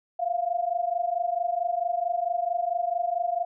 sine tone pair together, 685 / 709.5 Hz, F5 / F5, -34 / +27 cents, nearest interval minor second, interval 61 cents, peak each -27 dBFS, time 0.19-3.45 s, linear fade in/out 10 ms, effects none

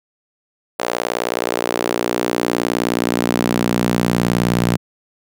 sawtooth tone with high-pass filter sweep, 59.4 Hz, A#1, 33 cents sharp, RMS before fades -19 dBFS, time 0.79-4.77 s, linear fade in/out 5 ms, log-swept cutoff 550 to 150 Hz, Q 1.6, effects none

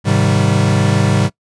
square chord, Ab major seventh, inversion none, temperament equal, 103.83 / 130.81 / 155.56 / 196 Hz, Ab2 / C3 / Eb3 / G3, 0 / 0 / 0 / 0 cents, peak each -16 / -17 / -19 / -18 dBFS, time 0.04-1.3 s, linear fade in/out 50 ms, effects noise-tail reverb RT60 0.1 s tail -22 dB re dry + resampled to 22050 Hz

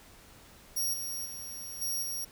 15% pulse tone with level steps, 5630 Hz, F8, 13 cents sharp, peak -23 / -29 / -34 / -25 / -28 dBFS, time 0.76-2.25 s, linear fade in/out 10 ms, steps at 0.93 / 1.25 / 1.81 / 2.02 s, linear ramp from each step 10 ms, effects pink hiss -55 dBFS RMS until 2.31 s

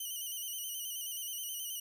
5% pulse tone with vibrato, 2995 Hz, F#7, 20 cents sharp, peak -30 dBFS, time 0-1.8 s, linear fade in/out 5 ms, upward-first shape square, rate 9.4 Hz, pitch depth 46 cents each way, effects none

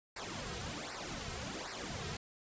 pink noise with flanger, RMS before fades -42 dBFS, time 0.16-2.17 s, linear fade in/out 5 ms, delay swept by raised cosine 0.3 to 3.5 ms, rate 1.3 Hz, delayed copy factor -0.8, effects resampled to 16000 Hz

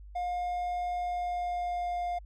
triangle tone with pitch glide, 712 to 705.5 Hz, F5 to F5, +33 to +17 cents, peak -28 dBFS, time 0.15-2.19 s, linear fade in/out 10 ms, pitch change -16 cents, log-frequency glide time 0.97-2.08 s, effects added 50 Hz sine -45 dBFS peak until 2.25 s

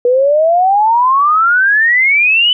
sine exponential sweep, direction up, 480 to 3030 Hz, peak -7 dBFS, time 0.05-2.53 s, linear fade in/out 2 ms, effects none

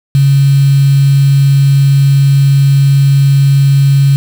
sine tone with quantisation, 138.59 Hz, C#3, in tune, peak -4 dBFS, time 0.15-4.16 s, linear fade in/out 0 ms, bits 4, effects none

